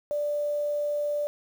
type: tone with quantisation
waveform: sine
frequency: 587.3 Hz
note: D5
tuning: in tune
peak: -25 dBFS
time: 0.11-1.27 s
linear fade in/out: 0 ms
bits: 8
effects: none